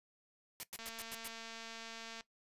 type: noise bursts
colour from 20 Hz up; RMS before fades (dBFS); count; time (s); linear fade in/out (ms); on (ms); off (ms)
white; -44; 6; 0.6-1.277; 0; 32; 97
type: click train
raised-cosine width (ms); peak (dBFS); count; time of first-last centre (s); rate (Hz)
0.2; -31; 323; 0.79-2.209; 227
effects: noise-tail reverb RT60 0.1 s tail -17 dB re dry + resampled to 32000 Hz